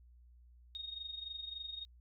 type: tone with amplitude modulation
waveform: sine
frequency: 3722 Hz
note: A#7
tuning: 3 cents flat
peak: -39 dBFS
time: 0.75-1.85 s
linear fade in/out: 0 ms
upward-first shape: sine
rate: 23.5 Hz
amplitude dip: 70%
effects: added 60 Hz sine -58 dBFS peak until 2 s